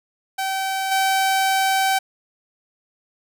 sawtooth tone with level steps, 770 Hz, G5, 31 cents flat, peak -18 / -13 dBFS, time 0.38-1.99 s, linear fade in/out 10 ms, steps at 0.91 s, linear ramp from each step 10 ms, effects none

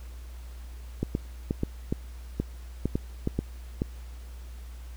clicks, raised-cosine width 3 ms, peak -13 dBFS, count 11, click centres 1.03 / 1.151 / 1.509 / 1.634 / 1.925 / 2.4 / 2.856 / 2.955 / 3.274 / 3.39 / 3.819 s, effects added 60 Hz sine -39 dBFS peak until 4.96 s + pink hiss -55 dBFS RMS until 4.96 s

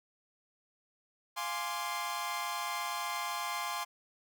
sawtooth chord, D half-diminished seventh, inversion first, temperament equal, 698.5 / 830.6 / 1046.5 / 1174.7 Hz, F5 / Ab5 / C6 / D6, 0 / 0 / 0 / 0 cents, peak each -39 / -37 / -33 / -39 dBFS, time 1.36-3.85 s, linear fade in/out 20 ms, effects none

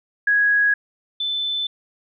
sine tone pair in turn, 1661.2 / 3520 Hz, G#6 / A7, 0 / 0 cents, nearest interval octave + minor second, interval 1300 cents, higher second, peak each -14 / -21 dBFS, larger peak first, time 0.27-0.74 / 1.2-1.67 s, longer neither, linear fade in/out 5 ms, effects none

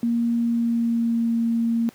sine tone with pitch glide, 234.3 to 230.9 Hz, A#3 to A#3, +9 to -16 cents, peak -18 dBFS, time 0.03-1.89 s, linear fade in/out 0 ms, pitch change -25 cents, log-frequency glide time 0.38-1.32 s, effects pink hiss -52 dBFS RMS until 1.94 s + high-pass 150 Hz 12 dB/octave

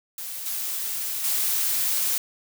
blue noise with level steps, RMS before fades -34 / -29 / -24 dBFS, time 0.18-2.18 s, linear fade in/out 2 ms, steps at 0.46 / 1.24 s, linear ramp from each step 2 ms, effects none

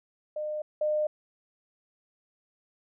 sine tone pair in turn, 607 / 607 Hz, D#5 / D#5, -43 / -43 cents, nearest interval unison, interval 0 cents, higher neither, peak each -30 / -24 dBFS, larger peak second, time 0.36-0.62 / 0.81-1.07 s, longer neither, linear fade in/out 5 ms, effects none

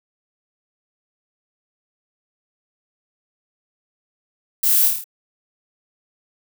violet noise with echo, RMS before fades -18 dBFS, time 4.63-4.88 s, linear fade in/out 5 ms, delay 27 ms, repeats 6, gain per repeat -3 dB, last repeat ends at 5.042 s, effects none

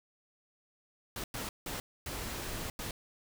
pink noise bursts at uneven times, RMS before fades -39 dBFS, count 5, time 1.16-1.24 / 1.34-1.49 / 1.66-1.8 / 2.06-2.7 / 2.79-2.91 s, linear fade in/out 2 ms, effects none

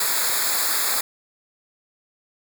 white noise with comb filter, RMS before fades -22 dBFS, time 0-1.01 s, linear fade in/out 5 ms, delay 0.34 ms, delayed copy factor -0.9, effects none

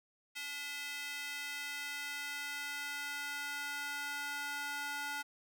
square tone with high-pass filter sweep, 288 Hz, D4, 34 cents flat, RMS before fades -41 dBFS, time 0.35-5.23 s, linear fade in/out 20 ms, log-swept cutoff 2300 to 1200 Hz, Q 1.8, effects none

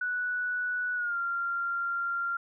sine tone with pitch glide, 1477 to 1386.1 Hz, F#6 to F6, -3 to -13 cents, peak -28 dBFS, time 0.01-2.37 s, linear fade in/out 5 ms, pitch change -110 cents, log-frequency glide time 0.95-1.17 s, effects none

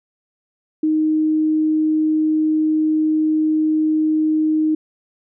sine tone, 311.1 Hz, D#4, in tune, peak -14 dBFS, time 0.83-4.75 s, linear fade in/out 5 ms, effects none

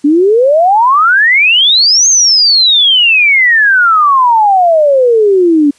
sine exponential two-way sweep, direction up then down, 280 to 6510 to 280 Hz, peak -4 dBFS, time 0.04-5.71 s, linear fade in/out 10 ms, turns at 2.08 s, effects white hiss -47 dBFS RMS until 5.78 s + resampled to 22050 Hz

